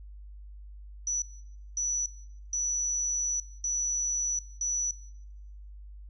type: tone bursts at uneven times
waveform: sine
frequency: 5920 Hz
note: F#8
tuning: in tune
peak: -27 dBFS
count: 5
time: 1.07-1.22 / 1.77-2.06 / 2.53-3.4 / 3.64-4.39 / 4.61-4.91 s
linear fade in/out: 2 ms
effects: noise-tail reverb RT60 1.0 s tail -22 dB re dry + added 50 Hz sine -43 dBFS peak until 6.09 s